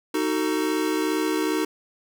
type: chord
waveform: square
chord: D# diminished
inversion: none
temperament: just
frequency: 311.1 / 373.4 / 448 Hz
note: D#4 / F#4 / A4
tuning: 0 / +16 / +31 cents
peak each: -25 / -28 / -30 dBFS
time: 0.14-1.65 s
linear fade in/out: 5 ms
effects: none